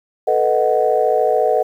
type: chord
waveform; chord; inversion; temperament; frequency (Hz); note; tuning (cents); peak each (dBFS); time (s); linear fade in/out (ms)
sine; B dominant seventh; third; equal; 440 / 493.9 / 622.3 / 740; A4 / B4 / D#5 / F#5; 0 / 0 / 0 / 0; -18; 0.27-1.63; 10
effects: tanh soft clip ceiling -2 dBFS + 8-bit